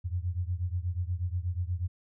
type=beating tone pair; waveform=sine; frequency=86 / 94.3 Hz; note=F2 / F#2; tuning=-26 / +33 cents; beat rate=8.3 Hz; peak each=-31 / -33 dBFS; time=0.04-1.88 s; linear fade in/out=20 ms; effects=none